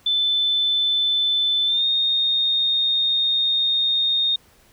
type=tone with pitch glide; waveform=sine; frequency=3520 to 3686 Hz; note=A7 to A#7; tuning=0 to -20 cents; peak=-17 dBFS; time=0.06-4.36 s; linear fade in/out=5 ms; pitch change=+80 cents; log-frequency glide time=1.66-1.85 s; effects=pink hiss -55 dBFS RMS until 4.72 s